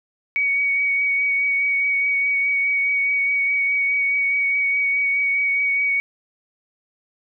sine tone with vibrato, 2247 Hz, C#7, 23 cents sharp, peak -17 dBFS, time 0.36-6 s, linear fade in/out 0 ms, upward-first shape sine, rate 4.8 Hz, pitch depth 16 cents each way, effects none

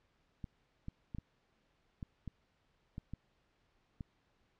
clicks, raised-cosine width 5 ms, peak -30 dBFS, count 9, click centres 0.442 / 0.884 / 1.148 / 1.185 / 2.028 / 2.277 / 2.981 / 3.136 / 4.008 s, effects pink hiss -75 dBFS RMS until 4.59 s + low-pass 4000 Hz 12 dB/octave

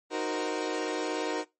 30% pulse chord, C half-diminished seventh, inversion first, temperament equal, 311.1 / 370 / 466.2 / 523.3 Hz, Eb4 / Gb4 / Bb4 / C5, 0 / 0 / 0 / 0 cents, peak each -32 / -32 / -31 / -36 dBFS, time 0.1-1.45 s, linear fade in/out 50 ms, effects noise-tail reverb RT60 0.2 s tail -21 dB re dry + MP3 32 kbps

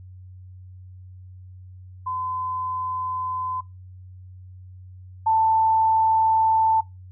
sine tone pair in turn, 1020 / 886.5 Hz, C6 / A5, -44 / +13 cents, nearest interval major second, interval 243 cents, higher first, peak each -25 / -16 dBFS, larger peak second, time 2.06-3.61 / 5.26-6.81 s, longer neither, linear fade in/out 10 ms, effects noise-tail reverb RT60 0.2 s tail -19 dB re dry + added 92 Hz sine -40 dBFS peak until 7.11 s

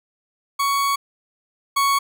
40% pulse tone pair in turn, 1117 / 1112.2 Hz, C#6 / C#6, +13 / +5 cents, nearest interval unison, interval 8 cents, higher first, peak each -17 / -15 dBFS, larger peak second, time 0.59-0.96 / 1.76-1.99 s, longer first, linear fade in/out 10 ms, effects none

